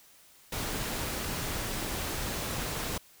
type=noise; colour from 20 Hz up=pink; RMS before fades=-34 dBFS; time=0.52-2.98 s; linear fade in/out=5 ms; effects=white hiss -58 dBFS RMS until 3.2 s